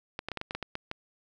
clicks, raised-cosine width 0.3 ms, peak -18 dBFS, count 10, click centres 0.191 / 0.286 / 0.317 / 0.373 / 0.414 / 0.509 / 0.55 / 0.627 / 0.754 / 0.914 s, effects none

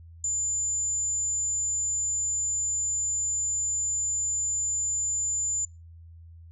sine tone, 7100 Hz, A8, 15 cents sharp, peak -25 dBFS, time 0.24-5.65 s, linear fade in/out 2 ms, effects noise-tail reverb RT60 0.2 s tail -20 dB re dry + added 83 Hz sine -45 dBFS peak until 6.51 s

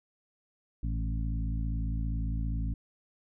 harmonic tone with a mistuned harmonic, 55 Hz, A1, in tune, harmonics 1 / 2 / 3 / 4 / 5, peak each -30 / -36 / -40 / -42 / -44 dBFS, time 0.83-2.74 s, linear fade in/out 5 ms, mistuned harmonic 2, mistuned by +39 cents, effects none

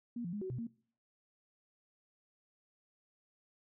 sine tone with pitch steps, 238 / 173 / 207.6 / 374.6 / 124.8 / 231.4 Hz, A#3 / F3 / G#3 / F#4 / B2 / A#3, +36 / -16 / 0 / +21 / +19 / -13 cents, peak -37 dBFS, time 0.16-0.67 s, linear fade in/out 5 ms, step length 85 ms, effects noise-tail reverb RT60 0.5 s tail -22 dB re dry

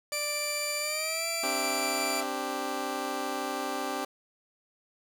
sawtooth tone with pitch glide, 591 to 667.2 Hz, D5 to E5, +11 to +21 cents, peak -31 dBFS, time 0.12-2.23 s, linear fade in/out 0 ms, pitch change +210 cents, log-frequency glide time 0.79-1.27 s
15% pulse tone, 2349 Hz, D7, in tune, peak -24 dBFS, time 0.12-2.21 s, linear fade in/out 10 ms
15% pulse chord, C suspended second, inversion none, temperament just, 261.6 / 294.3 / 392.4 Hz, C4 / D4 / G4, 0 / +4 / +2 cents, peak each -30 dBFS, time 1.43-4.05 s, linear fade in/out 5 ms
effects none

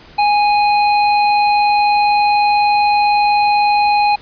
square tone, 828 Hz, G#5, 5 cents flat, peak -11 dBFS, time 0.18-4.16 s, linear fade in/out 10 ms, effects pink hiss -41 dBFS RMS until 4.21 s + resampled to 11025 Hz

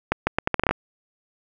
accelerating click train, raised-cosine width 0.5 ms, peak -4 dBFS, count 10, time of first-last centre 0.12-0.71 s, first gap 150 ms, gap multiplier 0.77, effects none

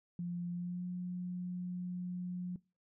sine tone with pitch glide, 174.61 to 179.42 Hz, F3 to F3, 0 to +47 cents, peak -36 dBFS, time 0.19-2.56 s, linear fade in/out 2 ms, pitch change +47 cents, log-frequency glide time 0.52-0.85 s, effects noise-tail reverb RT60 0.3 s tail -22 dB re dry

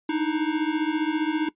square beating tone pair, 303.4 / 318.4 Hz, D#4 / D#4, -44 / +40 cents, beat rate 15 Hz, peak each -26 dBFS, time 0.09-1.49 s, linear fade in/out 5 ms, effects noise-tail reverb RT60 0.1 s tail -18 dB re dry + resampled to 8000 Hz

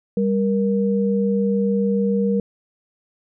sine tone pair together, 198.07 / 471.1 Hz, G3 / A#4, +18 / +18 cents, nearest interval octave + minor third, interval 1500 cents, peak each -18 / -21 dBFS, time 0.17-2.4 s, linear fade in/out 2 ms, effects none

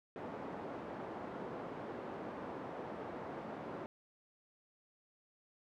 pink band-pass noise, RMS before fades -45 dBFS, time 0.16-3.86 s, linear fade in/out 0 ms, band 240 to 960 Hz, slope 12 dB/octave, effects none

